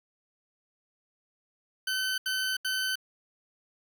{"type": "tone bursts", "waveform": "20% pulse", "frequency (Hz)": 1524, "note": "G6", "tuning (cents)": -49, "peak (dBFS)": -23, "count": 3, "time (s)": [1.87, 2.956], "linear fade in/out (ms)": 5, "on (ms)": 310, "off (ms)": 78, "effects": []}